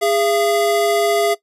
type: tone pair together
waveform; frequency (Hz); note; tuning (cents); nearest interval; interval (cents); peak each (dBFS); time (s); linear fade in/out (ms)
square; 410.3 / 679; G#4 / F5; -21 / -49; major sixth; 872; -18; 0.01-1.35; 20
effects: noise-tail reverb RT60 0.1 s tail -18 dB re dry + resampled to 32000 Hz